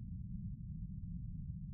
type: low-pass noise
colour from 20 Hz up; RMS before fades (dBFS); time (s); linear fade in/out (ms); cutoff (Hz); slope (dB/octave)
white; -45; 0-1.73; 0; 190; 48
effects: none